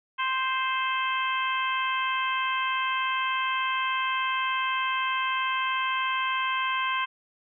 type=harmonic tone; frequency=523.3 Hz; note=C5; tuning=in tune; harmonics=2 / 3 / 4 / 5 / 6; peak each=-27 / -32 / -34 / -33 / -35 dBFS; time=0.18-7.06 s; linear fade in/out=20 ms; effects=none